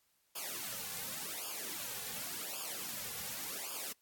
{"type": "noise with flanger", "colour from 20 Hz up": "white", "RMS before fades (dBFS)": -42, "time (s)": [0.35, 3.93], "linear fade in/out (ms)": 10, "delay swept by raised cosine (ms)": [0.5, 3.2], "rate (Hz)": 0.89, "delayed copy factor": -1, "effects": ["white hiss -75 dBFS RMS until 4.01 s", "AAC 64 kbps"]}